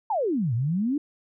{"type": "exponential two-way sweep", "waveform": "sine", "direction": "down then up", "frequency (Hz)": [932, 110, 307.8], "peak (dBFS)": -22, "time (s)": [0.1, 0.98], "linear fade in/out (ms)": 5, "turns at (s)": 0.54, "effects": []}